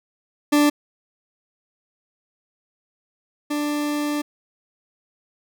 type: tone pair in turn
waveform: 40% pulse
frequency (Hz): 293.7 / 294.9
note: D4 / D4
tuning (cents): 0 / +7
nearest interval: unison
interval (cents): 7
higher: second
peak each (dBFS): -13 / -21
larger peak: first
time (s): 0.52-0.7 / 3.5-4.22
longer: second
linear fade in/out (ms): 10
effects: none